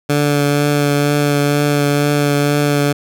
15% pulse tone with vibrato, 145 Hz, D3, 22 cents flat, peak -6 dBFS, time 0.09-2.93 s, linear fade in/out 10 ms, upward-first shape triangle, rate 2.1 Hz, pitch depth 17 cents each way, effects none

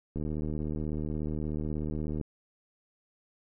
click train, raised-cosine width 3 ms, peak -22 dBFS, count 158, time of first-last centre 0.16-2.212 s, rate 76.5 Hz, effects none

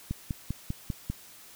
click train, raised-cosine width 5 ms, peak -18 dBFS, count 6, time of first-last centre 0.11-1.1 s, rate 5.05 Hz, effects white hiss -51 dBFS RMS until 1.55 s

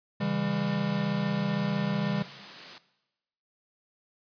square chord, C# diminished, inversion none, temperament equal with one note detuned, 138.59 / 164.81 / 200.6 Hz, C#3 / E3 / G3, 0 / 0 / +40 cents, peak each -34 / -33 / -30 dBFS, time 0.2-2.23 s, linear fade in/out 10 ms
white high-pass noise, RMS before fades -43 dBFS, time 0.51-2.78 s, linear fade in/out 0 ms, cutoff 140 Hz, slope 24 dB/octave
effects noise-tail reverb RT60 1.0 s tail -17 dB re dry + resampled to 11025 Hz

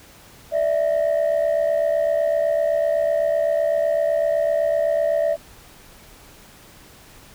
sine tone pair together, 587.3 / 655.2 Hz, D5 / E5, 0 / -11 cents, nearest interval major second, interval 189 cents, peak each -18 dBFS, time 0.51-5.37 s, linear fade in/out 50 ms, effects tanh soft clip ceiling -14 dBFS + pink hiss -47 dBFS RMS until 7.34 s

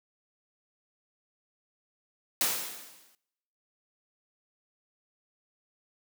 white noise with exponential decay, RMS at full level -25 dBFS, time 2.41-3.15 s, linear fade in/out 1 ms, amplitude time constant 160 ms, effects noise-tail reverb RT60 1.0 s tail -25 dB re dry + high-pass 200 Hz 12 dB/octave

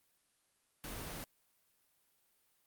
pink noise, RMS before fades -44 dBFS, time 0.84-1.24 s, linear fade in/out 0 ms, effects white hiss -75 dBFS RMS until 2.66 s + Opus 32 kbps

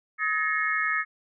sine tone cluster, 1273 / 1707 / 1858 / 2169 Hz, D#6 / G#6 / A#6 / C#7, +39 / +47 / -6 / -38 cents, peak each -29 dBFS, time 0.18-1.05 s, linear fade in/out 50 ms, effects none

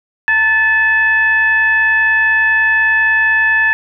sine tone with frequency modulation, 1744 Hz, A6, 16 cents flat, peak -9 dBFS, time 0.28-3.73 s, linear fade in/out 0 ms, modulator 839 Hz, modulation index 0.46, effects none

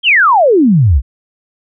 sine exponential sweep, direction down, 3302 to 56.7 Hz, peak -5 dBFS, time 0.03-1.02 s, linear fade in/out 50 ms, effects none

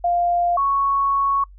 sine tone pair in turn, 698.5 / 1108.8 Hz, F5 / C#6, 0 / 0 cents, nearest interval minor sixth, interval 800 cents, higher second, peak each -16 dBFS, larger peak neither, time 0.04-0.57 / 0.57-1.44 s, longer second, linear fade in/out 5 ms, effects noise-tail reverb RT60 0.1 s tail -26 dB re dry + added 47 Hz sine -41 dBFS peak until 1.58 s

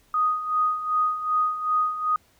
sine tone with tremolo, 1244.5 Hz, D#6, in tune, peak -18 dBFS, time 0.14-2.16 s, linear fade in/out 2 ms, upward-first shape sine, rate 2.6 Hz, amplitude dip 70%, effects pink hiss -61 dBFS RMS until 2.39 s

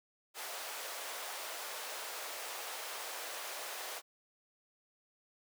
pink high-pass noise, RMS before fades -43 dBFS, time 0.34-4.02 s, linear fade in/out 50 ms, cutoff 510 Hz, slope 24 dB/octave, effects none

